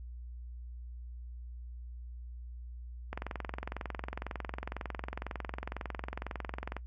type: click train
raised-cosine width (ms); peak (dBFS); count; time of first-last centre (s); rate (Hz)
0.5; -22; 81; 3.13-6.766; 22
effects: noise-tail reverb RT60 0.1 s tail -21 dB re dry + added 60 Hz sine -42 dBFS peak until 6.86 s